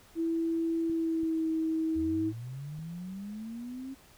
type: tone with pitch glide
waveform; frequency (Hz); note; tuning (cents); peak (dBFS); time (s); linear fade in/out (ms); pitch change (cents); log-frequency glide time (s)
sine; 329.6 to 320.6; E4 to E4; 0 to -48; -27; 0.15-2.33; 50; -48; 0.87-1.47
type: clicks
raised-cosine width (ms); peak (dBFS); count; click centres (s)
5; -36; 3; 0.898 / 1.233 / 2.789
type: linear sweep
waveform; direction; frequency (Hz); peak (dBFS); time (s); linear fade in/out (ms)
sine; up; 73.5 to 271.8; -37; 1.95-3.95; 20
effects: pink hiss -58 dBFS RMS until 4.17 s